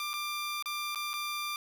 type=tone with dropouts; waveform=15% pulse; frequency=1188 Hz; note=D6; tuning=20 cents sharp; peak=-27 dBFS; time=0-1.56 s; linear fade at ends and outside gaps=1 ms; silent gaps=0.133-0.138 / 0.625-0.658 / 0.948-0.957 / 1.133-1.138 s; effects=9-bit